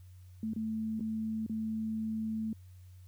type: tone with dropouts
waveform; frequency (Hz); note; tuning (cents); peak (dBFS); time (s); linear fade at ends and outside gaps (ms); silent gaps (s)
sine; 220; A3; 0; -32; 0.43-2.53; 2; 0.535-0.562 / 0.996-1.006 / 1.464-1.496
effects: added 91 Hz sine -50 dBFS peak until 3.07 s + white hiss -70 dBFS RMS until 3.07 s